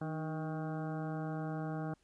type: harmonic tone with a mistuned harmonic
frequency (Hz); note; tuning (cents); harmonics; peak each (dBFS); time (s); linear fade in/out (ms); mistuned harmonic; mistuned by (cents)
158.1; D#3; +28; 1 / 2 / 3 / 4 / 5 / 7 / 8 / 9 / 10; -38 / -42 / -48 / -47 / -46 / -53 / -55 / -53 / -58; 0.01-1.94; 5; 2; -45
effects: pink hiss -73 dBFS RMS until 2.03 s + resampled to 22050 Hz